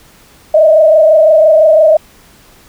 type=tone with frequency modulation; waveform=sine; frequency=627 Hz; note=D#5; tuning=13 cents sharp; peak=-3 dBFS; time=0.54-1.97 s; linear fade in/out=5 ms; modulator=25.9 Hz; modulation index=1.1; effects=pink hiss -43 dBFS RMS until 2.68 s